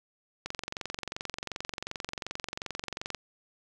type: click train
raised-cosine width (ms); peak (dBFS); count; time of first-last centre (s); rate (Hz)
0.2; -17; 62; 0.46-3.147; 22.7
effects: none